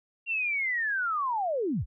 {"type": "linear sweep", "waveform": "sine", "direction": "down", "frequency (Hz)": [2770, 30.09], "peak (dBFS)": -26, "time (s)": [0.26, 1.86], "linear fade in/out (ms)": 50, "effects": []}